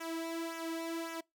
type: tone with flanger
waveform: sawtooth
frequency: 329.6 Hz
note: E4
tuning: in tune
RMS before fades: -39 dBFS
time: 0-1.21 s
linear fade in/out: 10 ms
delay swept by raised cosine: 0.22 to 2.42 ms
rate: 1.8 Hz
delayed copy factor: -0.7
effects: noise-tail reverb RT60 0.2 s tail -25 dB re dry